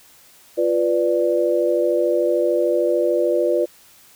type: chord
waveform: sine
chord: B diminished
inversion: second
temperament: equal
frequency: 349.2 / 493.9 / 587.3 Hz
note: F4 / B4 / D5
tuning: 0 / 0 / 0 cents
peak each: -20 dBFS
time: 0.57-3.66 s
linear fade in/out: 20 ms
effects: white hiss -50 dBFS RMS until 4.15 s